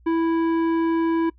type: tone with tanh clipping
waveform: sine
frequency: 329.6 Hz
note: E4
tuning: in tune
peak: -20 dBFS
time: 0.06-1.3 s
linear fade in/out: 10 ms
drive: 12 dB
effects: noise-tail reverb RT60 0.1 s tail -23 dB re dry + added 60 Hz sine -50 dBFS peak until 1.38 s